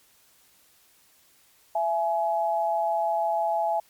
sine tone pair together, 669.1 / 843 Hz, E5 / G#5, +26 / +26 cents, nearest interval major third, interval 400 cents, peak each -25 dBFS, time 1.75-3.8 s, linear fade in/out 5 ms, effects white hiss -60 dBFS RMS until 3.89 s + MP3 96 kbps

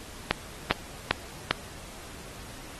click train, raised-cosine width 0.3 ms, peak -4 dBFS, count 4, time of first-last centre 0.31-1.51 s, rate 2.5 Hz, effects pink hiss -45 dBFS RMS until 2.79 s + AAC 32 kbps

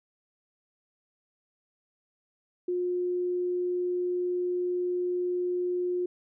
sine tone, 357.8 Hz, F4, 42 cents sharp, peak -26 dBFS, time 2.68-6.06 s, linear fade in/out 5 ms, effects none

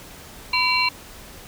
sine tone cluster, 1005 / 2303 / 2746 / 4138 Hz, B5 / D7 / F7 / C8, +30 / -34 / -30 / -20 cents, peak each -23 dBFS, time 0.53-0.89 s, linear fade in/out 5 ms, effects pink hiss -42 dBFS RMS until 1.47 s

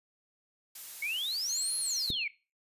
blue noise, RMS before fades -43 dBFS, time 0.75-2.11 s, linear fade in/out 5 ms
sine exponential two-way sweep, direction up then down, 2168 to 10970 to 2168 Hz, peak -31 dBFS, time 1.02-2.28 s, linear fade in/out 5 ms, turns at 1.77 s
sine tone with tremolo, 4238 Hz, C8, 21 cents sharp, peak -34 dBFS, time 1.49-2.24 s, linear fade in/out 5 ms, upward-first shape sine, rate 2.5 Hz, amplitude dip 30%
click, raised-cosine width 3 ms, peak -24 dBFS, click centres 2.103 s
effects noise-tail reverb RT60 0.3 s tail -18 dB re dry + resampled to 32000 Hz

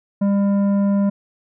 sine tone with tanh clipping, 200 Hz, G3, 35 cents sharp, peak -16 dBFS, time 0.21-1.1 s, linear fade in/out 10 ms, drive 10 dB, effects none

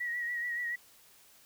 sine tone with vibrato, 1915 Hz, A#6, 46 cents sharp, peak -32 dBFS, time 0-0.76 s, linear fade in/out 10 ms, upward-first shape sine, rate 7 Hz, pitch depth 40 cents each way, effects white hiss -60 dBFS RMS until 1.45 s

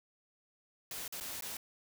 white noise with dropouts, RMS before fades -42 dBFS, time 0.91-1.57 s, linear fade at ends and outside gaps 2 ms, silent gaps 1.079-1.124 / 1.201-1.208 / 1.409-1.422 s, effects none

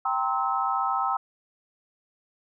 sine chord, C dominant seventh, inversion second, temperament equal with one note detuned, 784 / 932.3 / 1046.5 / 1295.1 Hz, G5 / Bb5 / C6 / E6, 0 / 0 / 0 / -31 cents, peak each -28 / -31 / -30 / -27 dBFS, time 0.05-1.17 s, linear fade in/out 5 ms, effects none

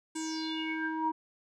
square tone with low-pass filter sweep, 318.1 Hz, D#4, 38 cents sharp, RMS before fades -34 dBFS, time 0.15-1.12 s, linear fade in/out 10 ms, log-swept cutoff 8400 to 840 Hz, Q 7.5, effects none

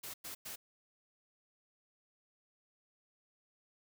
white noise bursts, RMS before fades -45 dBFS, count 3, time 0.03-0.56 s, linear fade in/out 10 ms, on 110 ms, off 100 ms, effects none

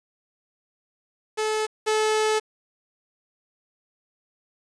sawtooth tone pair in turn, 432.5 / 432.5 Hz, A4 / A4, -30 / -30 cents, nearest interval unison, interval 0 cents, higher neither, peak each -19 / -16 dBFS, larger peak second, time 1.37-1.67 / 1.86-2.4 s, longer second, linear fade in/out 20 ms, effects resampled to 22050 Hz + 7-bit

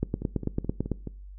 two click trains, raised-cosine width 3 ms, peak -21 / -13 dBFS, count 5 / 9, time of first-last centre 0.22-1.073 / 0.03-0.917 s, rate 4.69 / 9.02 Hz, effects noise-tail reverb RT60 0.4 s tail -21 dB re dry + added 48 Hz sine -41 dBFS peak until 1.38 s

